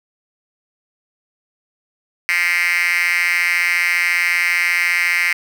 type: tone with high-pass filter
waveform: 5% pulse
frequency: 174.61 Hz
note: F3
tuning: in tune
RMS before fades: -17 dBFS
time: 2.29-5.33 s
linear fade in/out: 0 ms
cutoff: 2100 Hz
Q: 6.6
effects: none